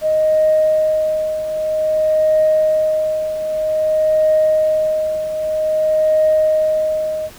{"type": "tone with tremolo", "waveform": "sine", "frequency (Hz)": 622.3, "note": "D#5", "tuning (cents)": 0, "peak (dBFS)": -9, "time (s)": [0.01, 7.3], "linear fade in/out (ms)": 50, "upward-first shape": "triangle", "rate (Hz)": 0.52, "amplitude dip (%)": 70, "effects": ["tanh soft clip ceiling -5 dBFS", "pink hiss -40 dBFS RMS until 7.38 s"]}